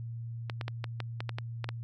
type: clicks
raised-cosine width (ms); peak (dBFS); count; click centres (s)
0.3; -19; 10; 0.498 / 0.612 / 0.681 / 0.842 / 1.003 / 1.205 / 1.293 / 1.385 / 1.643 / 1.69
effects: added 116 Hz sine -36 dBFS peak until 1.83 s + MP3 64 kbps